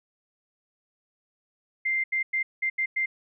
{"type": "tone bursts at uneven times", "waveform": "sine", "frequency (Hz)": 2093, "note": "C7", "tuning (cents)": 0, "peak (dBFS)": -23, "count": 6, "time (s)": [[1.85, 2.04], [2.12, 2.23], [2.33, 2.43], [2.62, 2.7], [2.78, 2.86], [2.96, 3.06]], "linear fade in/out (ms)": 10, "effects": []}